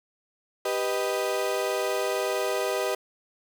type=chord; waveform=35% pulse; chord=G augmented; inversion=none; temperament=equal; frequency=392 / 493.9 / 622.3 Hz; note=G4 / B4 / D#5; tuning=0 / 0 / 0 cents; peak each=-28 dBFS; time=0.65-2.95 s; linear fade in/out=5 ms; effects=none